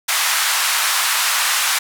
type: band-pass noise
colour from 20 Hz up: pink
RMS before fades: -18 dBFS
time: 0.08-1.79 s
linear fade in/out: 10 ms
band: 1000 to 14000 Hz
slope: 24 dB/octave
effects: none